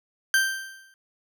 40% pulse tone with exponential decay, 1568 Hz, G6, in tune, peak -15 dBFS, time 0.34-0.94 s, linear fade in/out 1 ms, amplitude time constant 130 ms, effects none

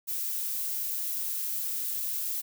violet noise, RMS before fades -32 dBFS, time 0.07-2.42 s, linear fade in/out 20 ms, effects none

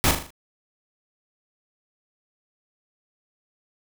pink noise with echo, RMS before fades -19 dBFS, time 0.04-0.11 s, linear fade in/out 0 ms, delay 39 ms, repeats 5, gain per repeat -6 dB, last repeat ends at 0.305 s, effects none

